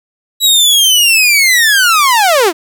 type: linear sweep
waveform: sawtooth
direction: down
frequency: 3913 to 300 Hz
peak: -3 dBFS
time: 0.4-2.53 s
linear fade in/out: 50 ms
effects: none